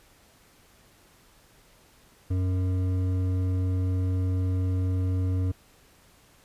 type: tone with hard clipping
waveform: triangle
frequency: 92.4 Hz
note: F#2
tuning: 2 cents flat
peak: -25 dBFS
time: 2.3-5.52 s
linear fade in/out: 10 ms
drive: 13 dB
effects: pink hiss -58 dBFS RMS until 6.44 s + resampled to 32000 Hz